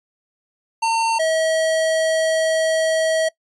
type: tone pair in turn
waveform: square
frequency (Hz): 907 / 641.3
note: A#5 / E5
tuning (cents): -48 / -48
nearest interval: tritone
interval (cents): 600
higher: first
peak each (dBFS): -17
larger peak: neither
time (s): 0.82-1.19 / 1.19-3.29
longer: second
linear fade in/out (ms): 10
effects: noise-tail reverb RT60 0.1 s tail -22 dB re dry + resampled to 24000 Hz